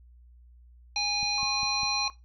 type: harmonic tone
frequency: 821 Hz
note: G#5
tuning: 20 cents flat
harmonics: 1 / 3 / 5 / 7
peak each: -34 / -30 / -29 / -33 dBFS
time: 0.96-2.08 s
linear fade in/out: 2 ms
type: click train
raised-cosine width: 5 ms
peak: -30 dBFS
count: 4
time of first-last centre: 1.23-1.832 s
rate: 4.98 Hz
type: tone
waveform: sine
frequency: 1082 Hz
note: C#6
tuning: 42 cents flat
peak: -36 dBFS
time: 1.38-2.1 s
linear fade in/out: 0 ms
effects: noise-tail reverb RT60 0.2 s tail -17 dB re dry + added 60 Hz sine -51 dBFS peak until 2.24 s